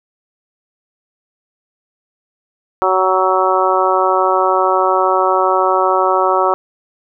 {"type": "harmonic tone", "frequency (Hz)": 187.3, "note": "F#3", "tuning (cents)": 21, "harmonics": [2, 3, 4, 5, 6, 7], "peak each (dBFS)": [-18, -18, -18, -18, -18, -18], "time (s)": [2.82, 6.54], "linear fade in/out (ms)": 0, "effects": []}